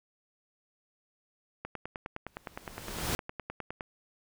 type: click train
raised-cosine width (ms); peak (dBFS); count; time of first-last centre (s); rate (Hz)
0.5; -22; 22; 1.65-3.808; 9.73
type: noise with exponential growth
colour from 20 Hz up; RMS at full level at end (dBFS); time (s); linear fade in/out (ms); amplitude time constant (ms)
pink; -30; 2.27-3.15; 0; 190
effects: none